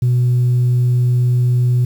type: tone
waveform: sine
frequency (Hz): 123.47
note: B2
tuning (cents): 0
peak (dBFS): -9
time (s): 0.02-1.85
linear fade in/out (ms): 5
effects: tanh soft clip ceiling -9 dBFS + 7-bit